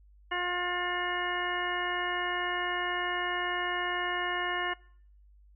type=harmonic tone with a mistuned harmonic; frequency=355.6 Hz; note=F4; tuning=31 cents sharp; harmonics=1 / 2 / 3 / 4 / 5 / 6 / 8; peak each=-38 / -37 / -35 / -40 / -34 / -39 / -38 dBFS; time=0.31-4.74 s; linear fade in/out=10 ms; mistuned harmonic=8; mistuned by=+22 cents; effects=noise-tail reverb RT60 0.6 s tail -24 dB re dry + added 50 Hz sine -55 dBFS peak until 5.55 s